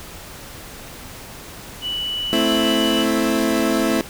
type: tone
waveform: sine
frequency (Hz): 2960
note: F#7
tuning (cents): 0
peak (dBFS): -22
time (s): 1.81-3.06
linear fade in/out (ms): 50
type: chord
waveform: 30% pulse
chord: A minor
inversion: none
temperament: equal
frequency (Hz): 220 / 261.6 / 329.6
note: A3 / C4 / E4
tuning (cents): 0 / 0 / 0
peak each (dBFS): -19 / -19 / -18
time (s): 2.33-4.01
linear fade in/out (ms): 0
effects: pink hiss -37 dBFS RMS until 4.09 s